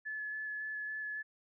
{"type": "tone with vibrato", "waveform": "sine", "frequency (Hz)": 1719, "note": "A6", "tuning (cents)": -41, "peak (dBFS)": -37, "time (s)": [0.05, 1.23], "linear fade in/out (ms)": 20, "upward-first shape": "square", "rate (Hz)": 3.6, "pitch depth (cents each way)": 9, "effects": []}